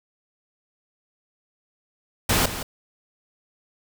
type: noise with echo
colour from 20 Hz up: pink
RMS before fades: -20 dBFS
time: 2.29-2.46 s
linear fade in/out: 5 ms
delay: 170 ms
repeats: 1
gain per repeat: -11 dB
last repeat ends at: 2.63 s
effects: none